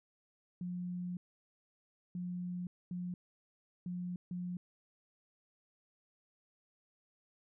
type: tone bursts at uneven times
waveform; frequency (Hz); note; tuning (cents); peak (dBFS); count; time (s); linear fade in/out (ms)
sine; 178.4; F3; +37; -37; 5; 0.61-1.17 / 2.15-2.67 / 2.91-3.14 / 3.86-4.16 / 4.31-4.57; 2
effects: none